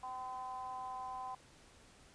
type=ring-modulated tone; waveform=triangle; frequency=125.5 Hz; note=B2; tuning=28 cents sharp; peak=-36 dBFS; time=0.03-1.35 s; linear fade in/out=5 ms; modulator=895 Hz; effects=pink hiss -62 dBFS RMS until 2.14 s + resampled to 22050 Hz